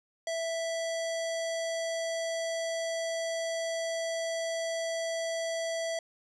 square tone with low-pass filter, 659.3 Hz, E5, in tune, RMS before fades -33 dBFS, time 0.27-5.99 s, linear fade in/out 2 ms, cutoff 7200 Hz, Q 1.8, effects none

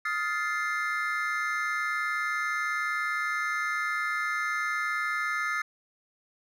triangle chord, F dominant seventh, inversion third, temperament just, 1257.2 / 1396.9 / 1746.1 / 2095 Hz, Eb6 / F6 / A6 / C7, +18 / 0 / -14 / +2 cents, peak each -31 / -32 / -31 / -31 dBFS, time 0.05-5.62 s, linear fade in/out 5 ms, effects none

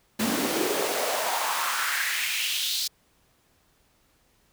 pink noise with high-pass filter sweep, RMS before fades -27 dBFS, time 0.19-2.88 s, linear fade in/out 10 ms, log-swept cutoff 210 to 4500 Hz, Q 3.1, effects pink hiss -65 dBFS RMS until 4.52 s

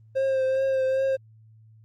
triangle tone with vibrato, 530 Hz, C5, 22 cents sharp, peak -19 dBFS, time 0.15-1.17 s, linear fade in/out 20 ms, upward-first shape triangle, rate 2.5 Hz, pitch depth 29 cents each way, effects added 110 Hz sine -50 dBFS peak until 1.84 s + Opus 24 kbps

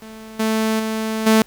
sawtooth tone with level steps, 220 Hz, A3, in tune, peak -31 / -13 / -17 / -7 dBFS, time 0.02-1.42 s, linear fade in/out 2 ms, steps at 0.39 / 0.79 / 1.26 s, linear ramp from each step 10 ms, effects pink hiss -50 dBFS RMS until 1.46 s

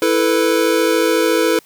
square chord, E suspended fourth, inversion none, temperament equal, 329.6 / 440 / 493.9 Hz, E4 / A4 / B4, 0 / 0 / 0 cents, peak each -18 dBFS, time 0.02-1.59 s, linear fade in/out 2 ms, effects white hiss -50 dBFS RMS until 1.65 s

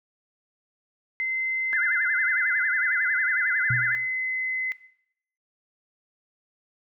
sine tone with pitch glide, 2065 to 2041 Hz, C7 to C7, -23 to -44 cents, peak -24 dBFS, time 1.2-4.72 s, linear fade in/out 0 ms, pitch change -21 cents, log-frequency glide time 1.81-2.83 s
sine tone with vibrato, 1600 Hz, G6, 35 cents sharp, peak -23 dBFS, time 1.73-3.95 s, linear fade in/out 0 ms, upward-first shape sine, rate 11 Hz, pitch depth 210 cents each way
sine tone with exponential decay, 123.47 Hz, B2, in tune, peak -22 dBFS, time 3.7-4.06 s, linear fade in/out 5 ms, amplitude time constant 78 ms
effects noise-tail reverb RT60 0.7 s tail -18 dB re dry

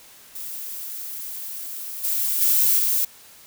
violet noise with level steps, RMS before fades -33 / -23 / -18 / -21 dBFS, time 0.35-3.05 s, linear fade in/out 5 ms, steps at 2.03 / 2.4 / 2.78 s, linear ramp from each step 20 ms, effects white hiss -48 dBFS RMS until 3.46 s

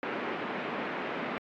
pink band-pass noise, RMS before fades -35 dBFS, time 0.03-1.38 s, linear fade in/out 0 ms, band 210 to 2500 Hz, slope 24 dB/octave, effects AAC 64 kbps

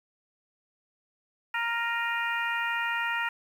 harmonic tone with a mistuned harmonic, 466.2 Hz, A#4, in tune, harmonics 2 / 3 / 4 / 5 / 6, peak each -33 / -32 / -31 / -36 / -38 dBFS, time 1.54-3.29 s, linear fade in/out 5 ms, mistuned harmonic 5, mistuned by +68 cents, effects 9-bit

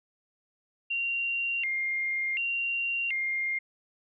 sine tone with vibrato, 2419 Hz, D#7, 49 cents flat, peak -27 dBFS, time 0.9-3.59 s, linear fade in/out 10 ms, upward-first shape square, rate 0.68 Hz, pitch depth 230 cents each way, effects none

